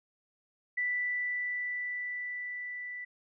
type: tone with level ramp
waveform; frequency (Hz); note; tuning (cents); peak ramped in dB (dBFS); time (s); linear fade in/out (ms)
sine; 1975.5; B6; 0; -28 to -38; 0.77-3.05; 10
effects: none